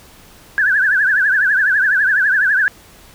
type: tone with vibrato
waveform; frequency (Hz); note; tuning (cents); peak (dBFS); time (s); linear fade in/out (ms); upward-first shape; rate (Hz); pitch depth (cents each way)
sine; 1610; G6; +46; -11; 0.58-2.68; 0; triangle; 12; 170
effects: pink hiss -44 dBFS RMS until 3.14 s